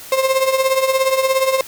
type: tone with tremolo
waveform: 35% pulse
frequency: 529 Hz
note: C5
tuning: 19 cents sharp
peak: -9 dBFS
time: 0.12-1.61 s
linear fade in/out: 2 ms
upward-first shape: triangle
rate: 17 Hz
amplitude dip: 75%
effects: white hiss -36 dBFS RMS until 1.67 s